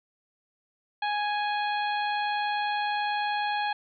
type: harmonic tone with a mistuned harmonic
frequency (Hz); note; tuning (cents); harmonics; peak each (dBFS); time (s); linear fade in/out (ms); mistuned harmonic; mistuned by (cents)
830.6; G#5; 0; 1 / 2 / 3 / 4 / 5; -27 / -33 / -37 / -39 / -41; 1.02-3.73; 5; 5; +20
effects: none